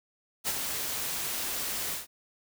white noise with ADSR envelope, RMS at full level -28 dBFS, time 0.44-2.07 s, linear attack 45 ms, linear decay 33 ms, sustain -5 dB, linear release 140 ms, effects none

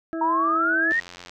harmonic tone, 327.1 Hz, E4, 13 cents flat, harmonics 1 / 2 / 4 / 5, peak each -27 / -33 / -39 / -41 dBFS, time 0.13-0.92 s, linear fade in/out 0 ms
sine exponential sweep, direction up, 929 to 1901 Hz, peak -19 dBFS, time 0.21-1 s, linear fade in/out 5 ms
click train, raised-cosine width 0.2 ms, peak -22 dBFS, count 35, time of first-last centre 0.91-1.295 s, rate 88.3 Hz
effects none

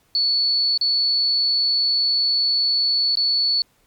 sine tone with dropouts, 4435 Hz, C#8, in tune, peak -16 dBFS, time 0.15-3.62 s, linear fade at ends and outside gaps 1 ms, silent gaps 0.776-0.812 / 3.154-3.171 s, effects pink hiss -61 dBFS RMS until 3.86 s + MP3 96 kbps

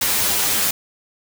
white noise with comb filter, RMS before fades -19 dBFS, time 0.01-0.71 s, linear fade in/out 5 ms, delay 10 ms, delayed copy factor +0.6, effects none

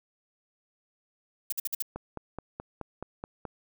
violet noise bursts, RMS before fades -30 dBFS, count 5, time 1.5-1.824 s, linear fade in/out 5 ms, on 24 ms, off 51 ms
click train, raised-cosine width 1 ms, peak -22 dBFS, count 8, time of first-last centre 1.96-3.453 s, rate 4.69 Hz
effects none

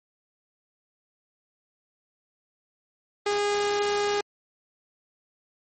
sawtooth tone, 410 Hz, G#4, 22 cents flat, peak -19 dBFS, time 3.26-4.21 s, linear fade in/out 5 ms, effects MP3 32 kbps

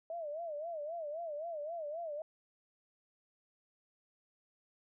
sine tone with vibrato, 633 Hz, D#5, 30 cents sharp, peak -38 dBFS, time 0.1-2.22 s, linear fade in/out 2 ms, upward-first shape sine, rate 3.8 Hz, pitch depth 150 cents each way, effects none

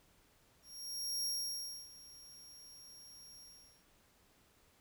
sawtooth tone with ADSR envelope, 5588 Hz, F8, in tune, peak -32 dBFS, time 0.62-3.85 s, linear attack 630 ms, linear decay 630 ms, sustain -19 dB, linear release 430 ms, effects pink hiss -69 dBFS RMS until 4.8 s

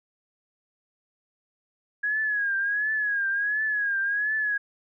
sine tone with vibrato, 1661.2 Hz, G#6, in tune, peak -23 dBFS, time 2.03-4.58 s, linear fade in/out 10 ms, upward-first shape triangle, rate 1.4 Hz, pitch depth 96 cents each way, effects none

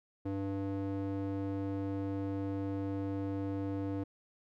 square tone with band-pass filter, 98 Hz, G2, in tune, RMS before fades -36 dBFS, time 0.25-4.04 s, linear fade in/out 10 ms, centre 330 Hz, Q 1.4, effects none

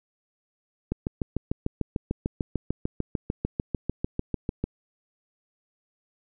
click train, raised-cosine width 3 ms, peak -13 dBFS, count 26, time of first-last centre 0.92-4.64 s, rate 6.72 Hz, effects none

